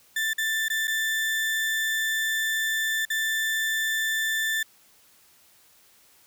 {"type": "tone with dropouts", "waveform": "35% pulse", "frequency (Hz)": 1771, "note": "A6", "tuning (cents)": 11, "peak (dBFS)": -22, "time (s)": [0.16, 4.63], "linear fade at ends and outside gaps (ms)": 5, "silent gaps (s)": [[0.334, 0.381], [0.684, 0.7], [0.873, 0.878], [3.053, 3.101]], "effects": ["white hiss -58 dBFS RMS until 6.26 s"]}